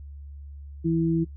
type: tone pair together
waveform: sine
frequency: 164.4 / 329.1 Hz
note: E3 / E4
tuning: -4 / -3 cents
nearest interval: octave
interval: 1201 cents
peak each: -23 dBFS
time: 0.84-1.25 s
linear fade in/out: 20 ms
effects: noise-tail reverb RT60 0.1 s tail -17 dB re dry + added 71 Hz sine -38 dBFS peak until 1.36 s